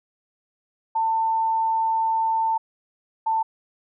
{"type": "tone pair in turn", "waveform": "sine", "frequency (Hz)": [895, 890.1], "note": ["A5", "A5"], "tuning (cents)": [29, 20], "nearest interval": "unison", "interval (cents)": 9, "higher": "first", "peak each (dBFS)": -19, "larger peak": "neither", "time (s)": [[0.95, 2.58], [3.26, 3.43]], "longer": "first", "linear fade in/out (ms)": 10, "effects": []}